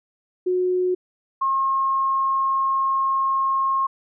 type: tone pair in turn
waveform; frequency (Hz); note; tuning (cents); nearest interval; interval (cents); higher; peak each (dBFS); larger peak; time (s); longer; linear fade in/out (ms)
sine; 364.7 / 1076.3; F#4 / C6; -25 / +49; octave + perfect fifth; 1874; second; -18; neither; 0.46-0.95 / 1.41-3.87; second; 10
effects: none